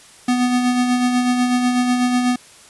square tone with tremolo, 247.7 Hz, B3, 5 cents sharp, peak -14 dBFS, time 0.28-2.36 s, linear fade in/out 5 ms, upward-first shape sine, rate 8.1 Hz, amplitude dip 40%, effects white hiss -45 dBFS RMS until 2.69 s + resampled to 24000 Hz

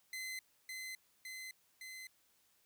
sawtooth tone with echo, 2049 Hz, C7, 37 cents flat, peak -38 dBFS, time 0.13-0.39 s, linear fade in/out 2 ms, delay 560 ms, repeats 3, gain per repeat -2 dB, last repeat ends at 2.07 s, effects white hiss -73 dBFS RMS until 2.65 s

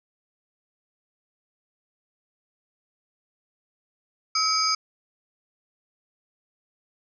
sine tone cluster, 1288 / 2274 / 4832 / 5090 / 6360 Hz, E6 / C#7 / D8 / D#8 / G8, -41 / +44 / +48 / +39 / +24 cents, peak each -25 / -32 / -25 / -27 / -31 dBFS, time 4.35-4.75 s, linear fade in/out 5 ms, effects none

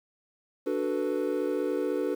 triangle chord, B minor seventh, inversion first, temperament equal, 293.7 / 370 / 440 / 493.9 Hz, D4 / F#4 / A4 / B4, 0 / 0 / 0 / 0 cents, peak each -30 dBFS, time 0.66-2.15 s, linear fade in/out 10 ms, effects 9-bit

